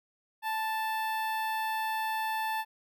sawtooth tone with notch filter, 880 Hz, A5, in tune, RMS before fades -32 dBFS, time 0.42-2.65 s, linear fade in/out 50 ms, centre 6600 Hz, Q 0.61, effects none

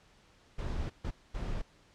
brown noise bursts at uneven times, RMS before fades -35 dBFS, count 3, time 0.58-0.9 / 1.04-1.11 / 1.34-1.62 s, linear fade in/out 10 ms, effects pink hiss -63 dBFS RMS until 1.94 s + low-pass 6000 Hz 12 dB/octave

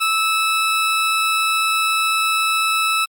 20% pulse tone, 1308 Hz, E6, 14 cents flat, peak -11 dBFS, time 0-3.06 s, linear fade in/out 20 ms, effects Opus 32 kbps

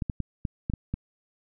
clicks, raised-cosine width 5 ms, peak -16 dBFS, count 7, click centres 0.022 / 0.098 / 0.203 / 0.452 / 0.699 / 0.737 / 0.94 s, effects none

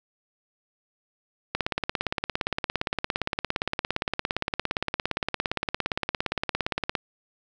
click train, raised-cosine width 0.3 ms, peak -9 dBFS, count 95, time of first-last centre 1.55-6.952 s, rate 17.4 Hz, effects none

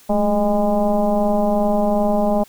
sine tone with frequency modulation, 415.3 Hz, G#4, in tune, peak -14 dBFS, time 0.09-2.44 s, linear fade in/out 10 ms, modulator 202 Hz, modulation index 2, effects white hiss -49 dBFS RMS until 2.48 s

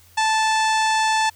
harmonic tone with a mistuned harmonic, 877 Hz, A5, 6 cents flat, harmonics 1 / 2 / 3 / 4 / 5 / 6 / 7 / 8 / 9 / 10, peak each -18 / -24 / -28 / -30 / -32 / -34 / -35 / -36 / -37 / -38 dBFS, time 0.17-1.3 s, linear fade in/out 10 ms, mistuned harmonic 6, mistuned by +24 cents, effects added 87 Hz sine -53 dBFS peak until 1.35 s + white hiss -53 dBFS RMS until 1.35 s

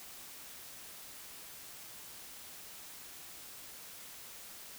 silence, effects white hiss -50 dBFS RMS until 4.78 s

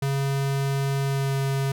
square tone with pitch glide, 137.8 to 136.61 Hz, C#3 to C#3, -10 to -25 cents, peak -23 dBFS, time 0.02-1.72 s, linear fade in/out 5 ms, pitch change -15 cents, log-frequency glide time 1.03-1.35 s, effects none

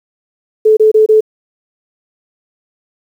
sine tone bursts, 433.8 Hz, A4, 25 cents flat, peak -4 dBFS, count 4, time 0.65-1.208 s, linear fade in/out 10 ms, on 120 ms, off 26 ms, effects 7-bit

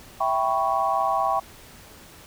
sine chord, C# half-diminished seventh, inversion first, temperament equal, 659.3 / 784 / 987.8 / 1108.7 Hz, E5 / G5 / B5 / C#6, 0 / 0 / 0 / 0 cents, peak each -27 / -24 / -28 / -25 dBFS, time 0.2-1.4 s, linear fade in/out 10 ms, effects pink hiss -47 dBFS RMS until 2.26 s

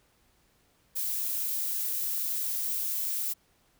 violet noise, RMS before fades -31 dBFS, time 0.95-3.34 s, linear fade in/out 20 ms, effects pink hiss -67 dBFS RMS until 3.79 s

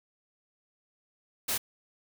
white noise, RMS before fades -30 dBFS, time 1.48-1.58 s, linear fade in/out 10 ms, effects none

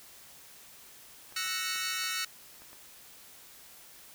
clicks, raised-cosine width 0.5 ms, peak -38 dBFS, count 6, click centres 1.324 / 1.464 / 1.759 / 2.038 / 2.62 / 2.731 s
15% pulse chord, F# dominant seventh, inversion third, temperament equal, 1318.5 / 1480 / 1864.7 / 2217 Hz, E6 / F#6 / A#6 / C#7, 0 / 0 / 0 / 0 cents, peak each -31 dBFS, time 1.36-2.25 s, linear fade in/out 5 ms
effects white hiss -53 dBFS RMS until 4.14 s

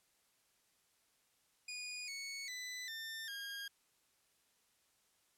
20% pulse tone with pitch steps, 2459 / 2216 / 1997.3 / 1800.1 / 1622.3 Hz, D#7 / C#7 / B6 / A6 / G#6, -21 / -1 / +19 / +39 / -41 cents, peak -38 dBFS, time 1.68-3.68 s, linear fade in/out 5 ms, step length 400 ms, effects white hiss -75 dBFS RMS until 5.37 s + low-pass 12000 Hz 12 dB/octave

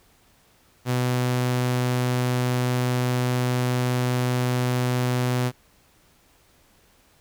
sawtooth tone, 124.9 Hz, B2, 20 cents sharp, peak -17 dBFS, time 0.85-5.52 s, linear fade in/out 50 ms, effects pink hiss -59 dBFS RMS until 7.2 s

